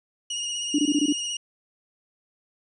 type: tone with vibrato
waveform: 25% pulse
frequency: 2874 Hz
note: F7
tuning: 49 cents sharp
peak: -24 dBFS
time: 0.3-1.37 s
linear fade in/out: 5 ms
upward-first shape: sine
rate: 16 Hz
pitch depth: 32 cents each way
type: tone bursts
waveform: sine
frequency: 293.7 Hz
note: D4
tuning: in tune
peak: -18 dBFS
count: 6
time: 0.74-1.127 s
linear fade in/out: 5 ms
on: 47 ms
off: 21 ms
effects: resampled to 22050 Hz